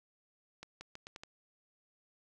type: accelerating click train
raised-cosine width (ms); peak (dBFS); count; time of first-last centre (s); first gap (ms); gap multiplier
0.2; -29; 6; 0.63-1.235; 180; 0.8
effects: none